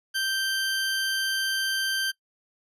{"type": "tone", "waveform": "20% pulse", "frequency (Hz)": 1565, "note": "G6", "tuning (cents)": -3, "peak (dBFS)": -20, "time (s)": [0.14, 2.12], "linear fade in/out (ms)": 20, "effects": ["noise-tail reverb RT60 0.1 s tail -22 dB re dry", "resampled to 32000 Hz"]}